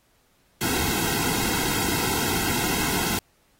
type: noise with comb filter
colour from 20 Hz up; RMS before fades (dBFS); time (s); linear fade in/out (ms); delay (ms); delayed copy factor
pink; -25; 0.61-3.19; 2; 1.7; -0.9
effects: pink hiss -64 dBFS RMS until 3.59 s + AAC 48 kbps